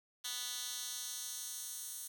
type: tone with high-pass filter sweep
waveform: 10% pulse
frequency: 246.9 Hz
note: B3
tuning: in tune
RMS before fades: -43 dBFS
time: 0.24-2.08 s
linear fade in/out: 10 ms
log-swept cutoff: 3600 to 8400 Hz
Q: 1.1
effects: none